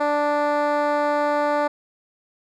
10% pulse tone with band-pass filter, 293.7 Hz, D4, in tune, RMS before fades -21 dBFS, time 0-1.68 s, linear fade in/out 10 ms, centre 650 Hz, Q 1.2, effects none

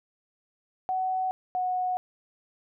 sine tone pair in turn, 749 / 733.6 Hz, F#5 / F#5, +21 / -15 cents, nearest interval unison, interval 36 cents, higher first, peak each -25 dBFS, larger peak neither, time 0.89-1.31 / 1.55-1.97 s, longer neither, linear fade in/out 0 ms, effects none

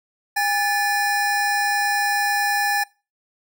square tone pair together, 813 / 1742.2 Hz, G#5 / A6, -37 / -18 cents, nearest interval octave + minor second, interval 1319 cents, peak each -22 dBFS, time 0.36-2.84 s, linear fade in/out 10 ms, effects noise-tail reverb RT60 0.3 s tail -23 dB re dry

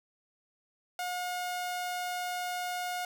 sawtooth tone, 719 Hz, F#5, 50 cents flat, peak -29 dBFS, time 0.99-3.05 s, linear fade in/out 2 ms, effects none

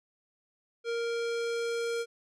square tone with low-pass filter sweep, 466.2 Hz, A#4, in tune, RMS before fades -32 dBFS, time 0.84-2.06 s, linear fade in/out 50 ms, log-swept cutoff 4700 to 8700 Hz, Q 0.87, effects none

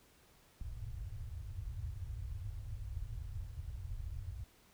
white low-pass noise, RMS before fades -43 dBFS, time 0.61-4.44 s, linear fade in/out 2 ms, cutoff 110 Hz, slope 48 dB/octave, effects pink hiss -66 dBFS RMS until 4.73 s

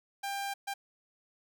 sawtooth tone bursts at uneven times, 795 Hz, G5, 24 cents sharp, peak -30 dBFS, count 2, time 0.23-0.54 / 0.67-0.74 s, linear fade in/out 10 ms, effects none

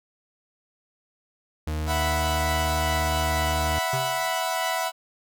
40% pulse tone, 77.3 Hz, D#2, 11 cents flat, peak -25 dBFS, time 1.67-3.79 s, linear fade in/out 5 ms
sawtooth chord, E suspended second, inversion none, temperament equal, 659.3 / 740 / 987.8 Hz, E5 / F#5 / B5, 0 / 0 / 0 cents, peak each -25 dBFS, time 1.86-4.92 s, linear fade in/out 50 ms
square tone with exponential decay, 131.2 Hz, C3, 5 cents sharp, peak -26 dBFS, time 3.93-4.35 s, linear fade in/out 5 ms, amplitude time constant 90 ms
effects none

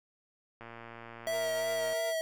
click train, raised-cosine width 0.5 ms, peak -31 dBFS, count 154, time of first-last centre 0.61-1.929 s, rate 116 Hz
square tone with vibrato, 652 Hz, E5, 19 cents flat, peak -31 dBFS, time 1.27-2.21 s, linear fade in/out 0 ms, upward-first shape sine, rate 2.9 Hz, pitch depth 25 cents each way
sawtooth tone with tremolo, 466.2 Hz, A#4, in tune, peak -35 dBFS, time 1.31-2.14 s, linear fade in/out 50 ms, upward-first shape triangle, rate 8 Hz, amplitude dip 40%
effects none

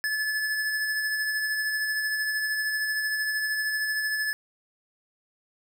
square tone with tremolo, 1726 Hz, A6, 34 cents flat, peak -25 dBFS, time 0.04-4.33 s, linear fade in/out 0 ms, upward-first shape sine, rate 13 Hz, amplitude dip 30%, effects none

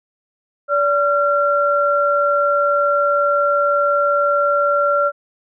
sine tone pair together, 576.4 / 1371 Hz, D5 / F6, -33 / -32 cents, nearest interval octave + minor third, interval 1501 cents, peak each -16 / -16 dBFS, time 0.68-5.12 s, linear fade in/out 50 ms, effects none

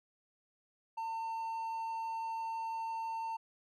triangle tone, 903 Hz, A5, 45 cents sharp, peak -34 dBFS, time 0.97-3.37 s, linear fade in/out 10 ms, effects none

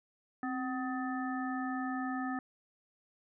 harmonic tone with a mistuned harmonic, 252.6 Hz, B3, 39 cents sharp, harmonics 1 / 3 / 5 / 7, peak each -35 / -40 / -42 / -43 dBFS, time 0.43-2.39 s, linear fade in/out 2 ms, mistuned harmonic 1, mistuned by +62 cents, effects none

